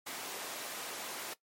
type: high-pass noise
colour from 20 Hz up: pink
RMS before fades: -42 dBFS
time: 0.06-1.34 s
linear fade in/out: 10 ms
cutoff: 430 Hz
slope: 12 dB/octave
effects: noise-tail reverb RT60 0.1 s tail -17 dB re dry + MP3 64 kbps